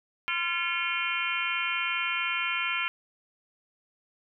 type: harmonic tone with a mistuned harmonic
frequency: 344.4 Hz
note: F4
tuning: 24 cents flat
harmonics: 3 / 4 / 5 / 6 / 7 / 8 / 9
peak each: -38 / -33 / -38 / -33 / -33 / -35 / -35 dBFS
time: 0.28-2.88 s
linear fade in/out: 0 ms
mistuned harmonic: 6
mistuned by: +86 cents
effects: none